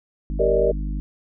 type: harmonic tone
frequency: 50.8 Hz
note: G#1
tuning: 38 cents flat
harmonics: 1 / 3 / 4 / 5 / 6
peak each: -24 / -34 / -36 / -38 / -40 dBFS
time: 0.3-1 s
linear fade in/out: 0 ms
type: chord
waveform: sine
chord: Eb major seventh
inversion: first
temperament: just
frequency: 388.9 / 466.7 / 583.4 / 622.3 Hz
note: G4 / Bb4 / D5 / Eb5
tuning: -14 / +2 / -12 / 0 cents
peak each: -22 / -20 / -22 / -23 dBFS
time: 0.39-0.72 s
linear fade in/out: 10 ms
effects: none